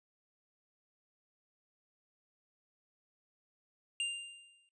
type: tone with exponential decay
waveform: square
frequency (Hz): 2794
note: F7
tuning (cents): 0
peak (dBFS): -31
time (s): 4-4.69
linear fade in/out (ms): 1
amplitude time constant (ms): 150
effects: noise-tail reverb RT60 0.1 s tail -19 dB re dry + resampled to 22050 Hz